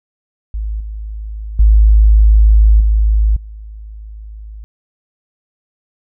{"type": "tone with level steps", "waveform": "sine", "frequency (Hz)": 53.2, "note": "G#1", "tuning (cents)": 42, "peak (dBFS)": [-17, -22, -4, -8, -28], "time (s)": [0.54, 4.64], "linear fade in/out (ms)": 0, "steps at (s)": [0.8, 1.59, 2.8, 3.36], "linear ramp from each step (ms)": 5, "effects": []}